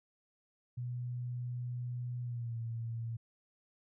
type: tone with pitch glide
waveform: sine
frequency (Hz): 122.7 to 115.15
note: B2 to A#2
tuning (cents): -11 to -21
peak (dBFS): -36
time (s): 0.77-3.17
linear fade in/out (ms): 10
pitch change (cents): -110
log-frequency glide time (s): 2.21-2.57
effects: none